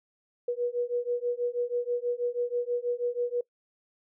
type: beating tone pair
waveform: sine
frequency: 481.5 / 487.7 Hz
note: B4 / B4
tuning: -44 / -22 cents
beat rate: 6.2 Hz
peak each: -30 dBFS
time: 0.48-3.41 s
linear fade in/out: 5 ms
effects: noise-tail reverb RT60 0.1 s tail -22 dB re dry